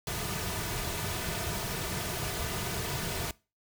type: noise with comb filter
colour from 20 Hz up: pink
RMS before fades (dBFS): -34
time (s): 0.07-3.31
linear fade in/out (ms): 2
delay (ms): 3.7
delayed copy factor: -0.55
effects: noise-tail reverb RT60 0.3 s tail -22 dB re dry